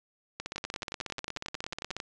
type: two click trains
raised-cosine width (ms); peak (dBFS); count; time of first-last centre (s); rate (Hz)
0.2; -18 / -18; 27 / 17; 0.4-1.966 / 0.56-2.001; 16.6 / 11.1
effects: resampled to 22050 Hz